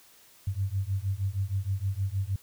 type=beating tone pair; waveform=sine; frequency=94.3 / 100.7 Hz; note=F#2 / G2; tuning=+33 / +47 cents; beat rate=6.4 Hz; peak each=-30 dBFS; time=0.47-2.36 s; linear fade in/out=5 ms; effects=white hiss -57 dBFS RMS until 2.42 s